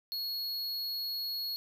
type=tone; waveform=square; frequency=4330 Hz; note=C#8; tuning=41 cents flat; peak=-34 dBFS; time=0.12-1.56 s; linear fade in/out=0 ms; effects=11-bit